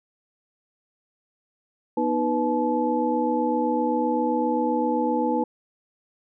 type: tone cluster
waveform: sine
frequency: 244.9 / 312.6 / 493.2 / 863 Hz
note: B3 / D#4 / B4 / A5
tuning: -14 / +8 / -2 / -34 cents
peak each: -26 dBFS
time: 1.97-5.44 s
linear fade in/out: 5 ms
effects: none